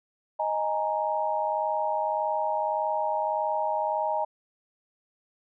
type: chord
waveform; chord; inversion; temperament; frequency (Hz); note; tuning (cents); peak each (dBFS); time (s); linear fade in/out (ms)
sine; D# suspended fourth; none; equal; 622.3 / 830.6 / 932.3; D#5 / G#5 / A#5; 0 / 0 / 0; -29; 0.39-4.25; 10
effects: none